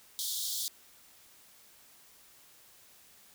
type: high-pass noise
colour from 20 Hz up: pink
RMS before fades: -35 dBFS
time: 0.19-0.68 s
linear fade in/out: 0 ms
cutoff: 3300 Hz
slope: 96 dB/octave
effects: white hiss -59 dBFS RMS until 3.34 s